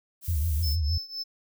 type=noise; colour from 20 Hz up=violet; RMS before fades=-39 dBFS; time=0.21-0.77 s; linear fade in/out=50 ms
type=tone with vibrato; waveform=sine; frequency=78.4 Hz; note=D#2; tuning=14 cents sharp; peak=-23 dBFS; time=0.28-0.98 s; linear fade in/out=5 ms; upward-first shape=sine; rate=6.5 Hz; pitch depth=160 cents each way
type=tone with tremolo; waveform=triangle; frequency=5260 Hz; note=E8; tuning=5 cents flat; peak=-28 dBFS; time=0.62-1.24 s; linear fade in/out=20 ms; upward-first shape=triangle; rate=3.8 Hz; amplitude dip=90%
effects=none